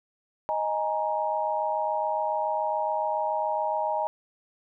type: chord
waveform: sine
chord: D# suspended fourth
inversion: none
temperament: equal with one note detuned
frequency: 622.3 / 830.6 / 937.7 Hz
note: D#5 / G#5 / A#5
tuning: 0 / 0 / +10 cents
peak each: -29 dBFS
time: 0.49-4.07 s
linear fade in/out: 0 ms
effects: none